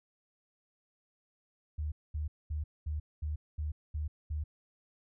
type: tone bursts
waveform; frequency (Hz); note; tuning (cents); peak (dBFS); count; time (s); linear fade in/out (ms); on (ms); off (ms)
sine; 75.8; D#2; -45; -32; 8; 1.78-4.44; 10; 140; 220
effects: none